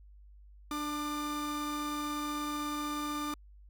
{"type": "tone pair together", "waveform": "45% pulse", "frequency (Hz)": [295.2, 1197], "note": ["D4", "D6"], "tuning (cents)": [9, 33], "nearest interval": "2 octaves", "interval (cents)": 2424, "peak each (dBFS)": [-36, -37], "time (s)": [0.71, 3.34], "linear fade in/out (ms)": 2, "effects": ["added 50 Hz sine -52 dBFS peak until 3.69 s"]}